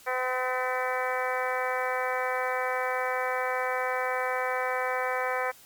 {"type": "harmonic tone with a mistuned harmonic", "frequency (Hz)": 254.8, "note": "C4", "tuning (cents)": -46, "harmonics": [2, 3, 4, 5, 6, 7, 8, 9], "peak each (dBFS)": [-31, -33, -34, -35, -36, -36, -37, -38], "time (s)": [0.06, 5.52], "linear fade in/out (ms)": 20, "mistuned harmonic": 8, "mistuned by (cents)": -35, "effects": ["white hiss -53 dBFS RMS until 5.65 s", "MP3 96 kbps"]}